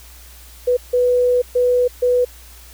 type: tone bursts at uneven times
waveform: sine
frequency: 493.9 Hz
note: B4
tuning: in tune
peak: -12 dBFS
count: 4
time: 0.67-0.77 / 0.93-1.42 / 1.55-1.88 / 2.02-2.25 s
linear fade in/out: 10 ms
effects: added 60 Hz sine -41 dBFS peak until 2.73 s + white hiss -44 dBFS RMS until 2.73 s